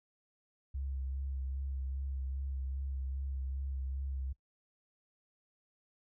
sine tone with vibrato, 67.1 Hz, C2, 44 cents sharp, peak -35 dBFS, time 0.74-4.33 s, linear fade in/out 10 ms, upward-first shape sine, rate 2.5 Hz, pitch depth 28 cents each way, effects noise-tail reverb RT60 0.1 s tail -21 dB re dry

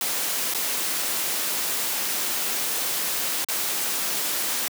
white noise with dropouts, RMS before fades -26 dBFS, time 0.01-4.68 s, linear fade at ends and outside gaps 1 ms, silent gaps 0.538-0.547 / 3.445-3.486 s, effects high-pass 200 Hz 12 dB/octave

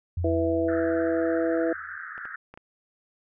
sine tone with exponential decay, 87.31 Hz, F2, in tune, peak -24 dBFS, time 0.17-1.97 s, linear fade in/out 5 ms, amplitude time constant 390 ms
harmonic tone, 164.81 Hz, E3, in tune, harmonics 2 / 3 / 4, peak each -25 / -27 / -28 dBFS, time 0.24-1.73 s, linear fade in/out 5 ms
pink band-pass noise, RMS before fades -38 dBFS, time 0.68-2.36 s, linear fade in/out 5 ms, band 1300 to 1800 Hz, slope 96 dB/octave
clicks, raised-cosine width 0.5 ms, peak -29 dBFS, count 4, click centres 2.179 / 2.254 / 2.54 / 2.575 s
effects none

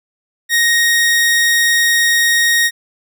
sawtooth tone, 1869 Hz, A#6, 4 cents sharp, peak -7 dBFS, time 0.49-2.71 s, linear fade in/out 50 ms, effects none

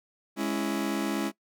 40% pulse chord, C# minor, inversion second, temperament just, 207.9 / 277.2 / 332.6 Hz, G#3 / C#4 / E4, +2 / 0 / +16 cents, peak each -31 dBFS, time 0.36-1.32 s, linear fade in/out 50 ms, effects noise-tail reverb RT60 0.1 s tail -20 dB re dry

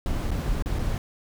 brown noise with dropouts, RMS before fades -26 dBFS, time 0.06-0.98 s, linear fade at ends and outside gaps 1 ms, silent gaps 0.307-0.314 / 0.624-0.659 / 0.788-0.792 s, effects none

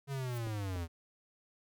square linear sweep, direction down, 141.4 to 81 Hz, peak -36 dBFS, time 0.07-0.88 s, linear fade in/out 50 ms
blue noise with exponential growth, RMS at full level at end -48 dBFS, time 0.21-0.38 s, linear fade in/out 5 ms, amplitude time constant 35 ms
clicks, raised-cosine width 2 ms, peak -32 dBFS, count 2, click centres 0.471 / 0.761 s
effects none

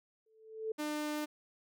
sine tone with exponential growth, 440 Hz, A4, in tune, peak -31 dBFS, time 0.26-0.72 s, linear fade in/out 5 ms, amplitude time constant 99 ms
sawtooth tone, 300.4 Hz, D4, 39 cents sharp, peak -31 dBFS, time 0.78-1.26 s, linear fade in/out 20 ms
effects none

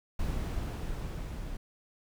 brown noise with level ramp, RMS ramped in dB -32 to -39 dBFS, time 0.19-1.57 s, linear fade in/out 5 ms, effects none

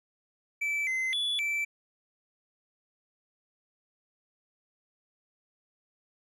triangle tone with pitch steps, 2317 / 2059 / 3431 / 2328 Hz, D7 / C7 / A7 / D7, -24 / -28 / -44 / -16 cents, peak -26 dBFS, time 0.61-1.65 s, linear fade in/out 10 ms, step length 260 ms, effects none

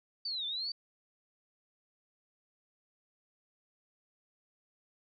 sine linear two-way sweep, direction down then up, 4649 to 3487 to 4649 Hz, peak -34 dBFS, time 0.25-0.72 s, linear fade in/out 5 ms, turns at 0.46 s, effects none

